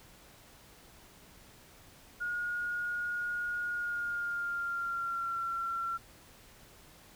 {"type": "tone with pitch glide", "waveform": "sine", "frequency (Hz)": [1436, 1360.9], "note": ["F6", "F6"], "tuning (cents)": [48, -45], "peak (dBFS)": -32, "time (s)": [2.2, 5.98], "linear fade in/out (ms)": 20, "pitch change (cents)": -93, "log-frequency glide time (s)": [3.69, 5.42], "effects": ["pink hiss -57 dBFS RMS until 7.15 s"]}